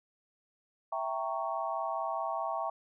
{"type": "chord", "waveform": "sine", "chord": "E diminished seventh", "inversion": "none", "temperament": "equal with one note detuned", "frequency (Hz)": [659.3, 784, 924.3, 1108.7], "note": ["E5", "G5", "Bb5", "Db6"], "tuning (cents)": [0, 0, -15, 0], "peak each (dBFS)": [-36, -37, -38, -37], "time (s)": [0.92, 2.7], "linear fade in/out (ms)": 5, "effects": []}